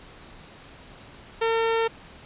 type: tone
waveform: sawtooth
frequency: 453.8 Hz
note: A#4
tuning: 47 cents flat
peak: -17 dBFS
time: 1.41-1.88 s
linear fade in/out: 10 ms
effects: pink hiss -47 dBFS RMS until 2.25 s + resampled to 8000 Hz